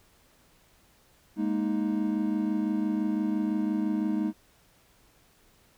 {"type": "chord", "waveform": "triangle", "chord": "Ab suspended second", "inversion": "none", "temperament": "just", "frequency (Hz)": [207.7, 233.6, 311.5], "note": ["Ab3", "Bb3", "Eb4"], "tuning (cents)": [0, 4, 2], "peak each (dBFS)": [-27, -30, -27], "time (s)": [1.36, 4.33], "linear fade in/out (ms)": 50, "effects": ["pink hiss -62 dBFS RMS until 5.77 s"]}